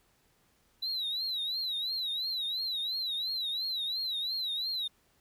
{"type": "tone with vibrato", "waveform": "triangle", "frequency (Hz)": 3951, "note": "B7", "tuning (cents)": 0, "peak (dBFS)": -29, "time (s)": [0.82, 4.88], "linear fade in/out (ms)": 10, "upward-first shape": "triangle", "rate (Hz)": 2.9, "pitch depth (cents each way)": 150, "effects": ["tanh soft clip ceiling -26 dBFS", "pink hiss -69 dBFS RMS until 5.2 s"]}